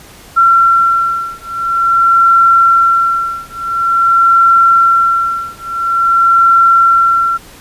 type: beating tone pair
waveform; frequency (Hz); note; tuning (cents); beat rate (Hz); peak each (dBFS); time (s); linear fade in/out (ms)
sine; 1360 / 1360.48; F6 / F6; -46 / -46; 0.48; -10; 0.36-7.38; 20
effects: pink hiss -37 dBFS RMS until 7.6 s + resampled to 32000 Hz